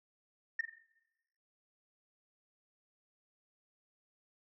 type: tone with echo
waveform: sine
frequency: 1824 Hz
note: A#6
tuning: 38 cents flat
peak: -28 dBFS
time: 0.59-0.61 s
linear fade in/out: 5 ms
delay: 44 ms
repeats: 4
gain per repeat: -8 dB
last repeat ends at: 0.786 s
effects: noise-tail reverb RT60 1.0 s tail -18 dB re dry + tanh soft clip ceiling -26 dBFS